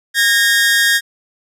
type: tone pair together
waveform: sawtooth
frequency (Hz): 1632 / 1845.5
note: G#6 / A#6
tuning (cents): -31 / -18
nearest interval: major second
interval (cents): 213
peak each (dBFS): -10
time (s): 0.14-1.01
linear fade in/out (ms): 50
effects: resampled to 32000 Hz